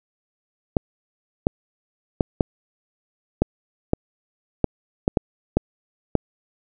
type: clicks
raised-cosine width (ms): 2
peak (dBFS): -3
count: 11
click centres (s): 0.768 / 1.469 / 2.208 / 2.408 / 3.42 / 3.934 / 4.643 / 5.079 / 5.172 / 5.57 / 6.153
effects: none